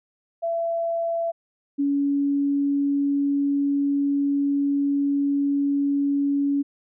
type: tone pair in turn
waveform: sine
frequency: 671 / 282.1 Hz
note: E5 / C#4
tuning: +31 / +30 cents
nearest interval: octave + minor third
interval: 1501 cents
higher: first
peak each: -22 / -19 dBFS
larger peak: second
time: 0.42-1.32 / 1.78-6.63 s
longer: second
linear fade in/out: 20 ms
effects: none